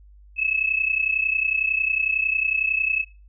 sine tone pair together, 2574 / 2605 Hz, E7 / E7, -42 / -21 cents, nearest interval unison, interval 21 cents, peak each -24 / -22 dBFS, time 0.36-3.05 s, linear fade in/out 50 ms, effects noise-tail reverb RT60 0.3 s tail -19 dB re dry + added 50 Hz sine -46 dBFS peak until 3.28 s

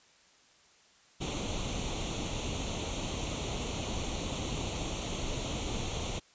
pink noise with comb filter, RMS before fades -35 dBFS, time 1.2-6.2 s, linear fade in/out 20 ms, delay 0.3 ms, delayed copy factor +0.75, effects white hiss -62 dBFS RMS until 6.34 s + resampled to 16000 Hz

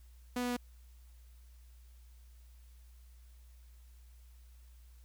sawtooth tone with pitch steps, 246.9 / 245.5 / 244.1 Hz, B3 / B3 / B3, 0 / -10 / -20 cents, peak -29 dBFS, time 0.36-0.567 s, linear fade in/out 5 ms, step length 69 ms, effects added 60 Hz sine -54 dBFS peak until 5.04 s + white hiss -70 dBFS RMS until 5.04 s

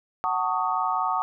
sine chord, D# half-diminished seventh, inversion first, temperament just, 746.7 / 896 / 1120.1 / 1244.5 Hz, F#5 / A5 / C#6 / D#6, +16 / +31 / +18 / 0 cents, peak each -28 dBFS, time 0.24-1.22 s, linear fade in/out 0 ms, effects none

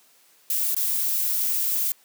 violet noise with dropouts, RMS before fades -24 dBFS, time 0.5-1.92 s, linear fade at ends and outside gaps 1 ms, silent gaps 0.746-0.765 s, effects white hiss -58 dBFS RMS until 2.04 s + high-pass 200 Hz 12 dB/octave

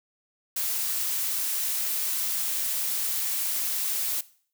blue noise, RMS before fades -28 dBFS, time 0.56-4.21 s, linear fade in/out 5 ms, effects noise-tail reverb RT60 0.5 s tail -19 dB re dry

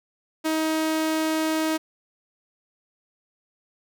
sawtooth tone, 316.2 Hz, D#4, 28 cents sharp, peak -18 dBFS, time 0.44-1.78 s, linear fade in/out 20 ms, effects none

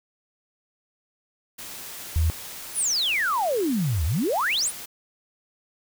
white noise, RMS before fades -38 dBFS, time 1.58-4.86 s, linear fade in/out 10 ms
sine tone, 80.4 Hz, E2, 43 cents flat, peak -18 dBFS, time 2.16-2.3 s, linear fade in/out 0 ms
sine exponential two-way sweep, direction down then up, 11440 to 70.6 to 11440 Hz, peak -21 dBFS, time 2.74-4.72 s, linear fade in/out 50 ms, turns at 4.05 s
effects none

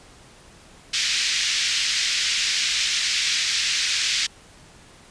white band-pass noise, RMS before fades -23 dBFS, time 0.93-4.27 s, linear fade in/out 10 ms, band 1900 to 5800 Hz, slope 24 dB/octave, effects pink hiss -49 dBFS RMS until 5.1 s + resampled to 22050 Hz

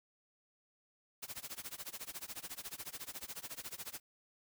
white noise with tremolo, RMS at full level -43 dBFS, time 1.22-4 s, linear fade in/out 10 ms, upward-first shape sine, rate 14 Hz, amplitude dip 95%, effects none

